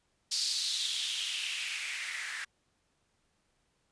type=noise with band-pass filter sweep; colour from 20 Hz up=blue; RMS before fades=-35 dBFS; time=0.31-2.45 s; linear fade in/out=10 ms; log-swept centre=4800 to 1700 Hz; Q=4.1; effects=pink hiss -75 dBFS RMS until 3.91 s + resampled to 22050 Hz